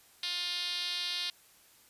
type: tone with band-pass filter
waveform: 5% pulse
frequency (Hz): 353.7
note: F4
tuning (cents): +22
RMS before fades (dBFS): -35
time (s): 0.23-1.3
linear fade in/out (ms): 2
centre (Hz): 4100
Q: 2.7
effects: white hiss -61 dBFS RMS until 1.89 s + resampled to 32000 Hz